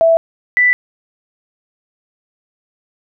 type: tone pair in turn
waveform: sine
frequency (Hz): 659.3 / 1980.8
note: E5 / B6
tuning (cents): 0 / +5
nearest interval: octave + perfect fifth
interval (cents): 1905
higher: second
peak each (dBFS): -7 / -8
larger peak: first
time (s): 0.01-0.17 / 0.57-0.73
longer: neither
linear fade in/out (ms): 0
effects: none